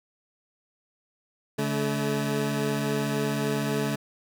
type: tone pair together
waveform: 20% pulse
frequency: 142.4 / 215.4 Hz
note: C#3 / A3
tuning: +47 / -37 cents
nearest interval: perfect fifth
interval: 716 cents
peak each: -23 / -23 dBFS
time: 1.58-3.96 s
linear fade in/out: 10 ms
effects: none